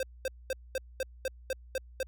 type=tone bursts; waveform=square; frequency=523.3 Hz; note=C5; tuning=in tune; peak=-30 dBFS; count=9; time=0-2.03 s; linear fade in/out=2 ms; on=30 ms; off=220 ms; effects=added 60 Hz sine -49 dBFS peak until 2.07 s